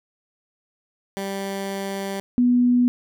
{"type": "tone pair in turn", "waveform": ["15% pulse", "sine"], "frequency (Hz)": [196, 245.4], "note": ["G3", "B3"], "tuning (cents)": [0, -11], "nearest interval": "major third", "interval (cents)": 389, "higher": "second", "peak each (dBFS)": [-20, -14], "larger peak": "second", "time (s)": [[1.17, 2.2], [2.38, 2.88]], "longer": "first", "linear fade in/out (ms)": 0, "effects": []}